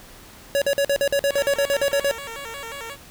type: tone bursts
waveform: square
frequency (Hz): 561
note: C#5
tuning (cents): +21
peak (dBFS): -18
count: 14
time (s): 0.55-2.112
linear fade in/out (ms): 0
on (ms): 67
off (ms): 48
type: tone with vibrato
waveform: 10% pulse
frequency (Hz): 506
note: B4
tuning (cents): +42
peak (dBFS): -24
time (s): 1.29-2.97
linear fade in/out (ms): 50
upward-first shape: square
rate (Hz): 5.6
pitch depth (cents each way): 180
effects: pink hiss -45 dBFS RMS until 3.1 s